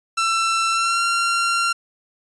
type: tone with pitch glide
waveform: sawtooth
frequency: 1340 to 1376.9 Hz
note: E6 to F6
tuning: +28 to -25 cents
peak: -14 dBFS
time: 0.17-1.73 s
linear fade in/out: 10 ms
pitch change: +47 cents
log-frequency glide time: 0.7-1.03 s
effects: resampled to 22050 Hz